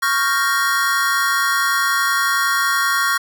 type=chord; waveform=square; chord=G half-diminished seventh; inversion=second; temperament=equal; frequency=1108.7 / 1396.9 / 1568 / 1864.7 Hz; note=Db6 / F6 / G6 / Bb6; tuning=0 / 0 / 0 / 0 cents; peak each=-21 / -21 / -26 / -22 dBFS; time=0.02-3.18 s; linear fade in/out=10 ms; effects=none